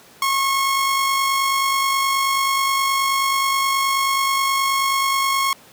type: tone with amplitude modulation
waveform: sawtooth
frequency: 1089 Hz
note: C#6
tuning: 31 cents flat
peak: -12 dBFS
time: 0.22-5.53 s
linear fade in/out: 2 ms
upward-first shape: sine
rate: 49.4 Hz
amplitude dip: 30%
effects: pink hiss -47 dBFS RMS until 5.72 s + high-pass 150 Hz 12 dB/octave